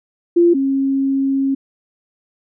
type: tone pair in turn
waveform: sine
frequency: 344.4 / 271.5 Hz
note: F4 / C#4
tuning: -24 / -36 cents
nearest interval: major third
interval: 412 cents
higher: first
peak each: -8 / -14 dBFS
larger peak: first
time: 0.36-0.54 / 0.54-1.55 s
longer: second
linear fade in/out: 10 ms
effects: none